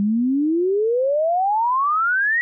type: exponential sweep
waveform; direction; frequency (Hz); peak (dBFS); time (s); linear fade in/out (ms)
sine; up; 197.7 to 1937; -16; 0-2.41; 0
effects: none